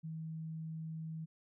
sine tone, 160.1 Hz, D#3, 50 cents sharp, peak -40 dBFS, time 0.03-1.26 s, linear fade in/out 20 ms, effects none

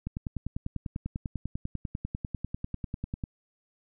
click train, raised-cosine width 5 ms, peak -20 dBFS, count 33, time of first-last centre 0.07-3.238 s, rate 10.1 Hz, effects none

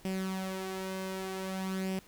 sawtooth tone with flanger, 189.4 Hz, F#3, 41 cents sharp, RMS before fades -36 dBFS, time 0.05-1.99 s, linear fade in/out 0 ms, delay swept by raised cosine 0.37 to 3.37 ms, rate 0.53 Hz, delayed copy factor +0.55, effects pink hiss -58 dBFS RMS until 2.07 s

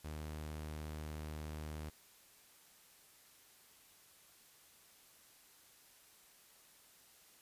sawtooth tone, 76.7 Hz, D#2, 24 cents flat, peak -39 dBFS, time 0.04-1.9 s, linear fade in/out 10 ms, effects white hiss -64 dBFS RMS until 7.41 s + resampled to 32000 Hz

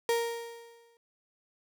35% pulse tone with exponential decay, 466.2 Hz, A#4, in tune, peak -22 dBFS, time 0.09-0.97 s, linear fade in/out 1 ms, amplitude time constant 190 ms, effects none

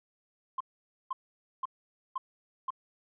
sine tone bursts, 1050 Hz, C6, 6 cents sharp, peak -29 dBFS, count 5, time 0.58-2.705 s, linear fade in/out 5 ms, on 25 ms, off 500 ms, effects tanh soft clip ceiling -25 dBFS

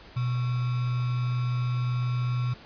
sine tone with sample-and-hold, 123.47 Hz, B2, in tune, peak -24 dBFS, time 0.16-2.54 s, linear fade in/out 10 ms, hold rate 1225 Hz, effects pink hiss -49 dBFS RMS until 2.65 s + resampled to 11025 Hz

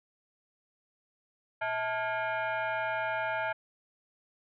sine tone with frequency modulation, 116.54 Hz, A#2, in tune, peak -29 dBFS, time 1.61-3.53 s, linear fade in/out 10 ms, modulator 764 Hz, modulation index 2.3, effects none

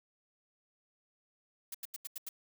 blue noise bursts, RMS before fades -41 dBFS, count 6, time 1.72-2.29 s, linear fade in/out 5 ms, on 25 ms, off 84 ms, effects none

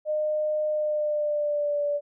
sine tone with pitch glide, 610 to 581.1 Hz, D#5 to D5, -34 to -18 cents, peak -23 dBFS, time 0.05-2.01 s, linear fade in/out 50 ms, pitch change -84 cents, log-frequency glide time 0.68-1.84 s, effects none

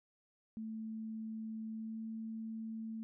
sine tone with pitch glide, 220.7 to 222.7 Hz, A3 to A3, +5 to +21 cents, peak -40 dBFS, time 0.57-3.03 s, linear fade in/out 0 ms, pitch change +16 cents, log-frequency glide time 1.71-2.03 s, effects none

